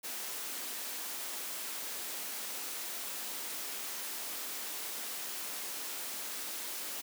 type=high-pass noise; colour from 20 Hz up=white; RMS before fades=-40 dBFS; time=0.03-7.02 s; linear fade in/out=20 ms; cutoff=220 Hz; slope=24 dB/octave; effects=none